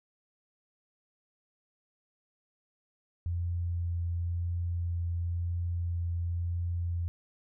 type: tone with vibrato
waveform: sine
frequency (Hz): 86.2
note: F2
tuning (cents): -22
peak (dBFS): -29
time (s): 3.26-7.08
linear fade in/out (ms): 0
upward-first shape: triangle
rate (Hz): 0.96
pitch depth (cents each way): 11
effects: none